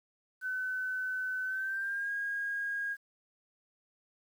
sine tone with pitch glide, 1514 to 1632.1 Hz, F#6 to G#6, +39 to -31 cents, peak -32 dBFS, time 0.41-2.97 s, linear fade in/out 50 ms, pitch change +130 cents, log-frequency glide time 1.44-2.1 s, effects 10-bit

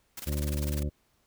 white noise with tremolo, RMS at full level -39 dBFS, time 0.17-0.83 s, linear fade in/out 5 ms, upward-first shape square, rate 20 Hz, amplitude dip 80%
harmonic tone, 73.3 Hz, D2, 3 cents flat, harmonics 1 / 2 / 3 / 4 / 5 / 7 / 8, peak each -29 / -35 / -39 / -41 / -43 / -46 / -47 dBFS, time 0.26-0.9 s, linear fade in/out 20 ms
effects pink hiss -70 dBFS RMS until 1.26 s

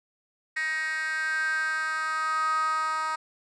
10% pulse tone with high-pass filter sweep, 314.5 Hz, D#4, 19 cents sharp, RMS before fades -28 dBFS, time 0.56-3.16 s, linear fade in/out 10 ms, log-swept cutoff 1900 to 1100 Hz, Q 7.7, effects resampled to 22050 Hz

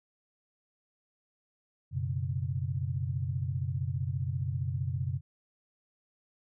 sine chord, F# suspended fourth, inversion none, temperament equal, 92.5 / 123.47 / 138.59 Hz, F#2 / B2 / C#3, 0 / 0 / 0 cents, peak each -34 dBFS, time 1.91-5.21 s, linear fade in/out 50 ms, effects none

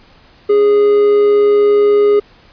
triangle tone with amplitude modulation, 412.9 Hz, G#4, 10 cents flat, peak -4 dBFS, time 0.49-2.2 s, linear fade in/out 10 ms, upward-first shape sine, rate 132 Hz, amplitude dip 25%, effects pink hiss -46 dBFS RMS until 2.52 s + resampled to 11025 Hz

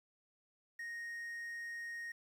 triangle tone with quantisation, 1864.7 Hz, A#6, in tune, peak -40 dBFS, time 0.79-2.12 s, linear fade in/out 5 ms, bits 11, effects none

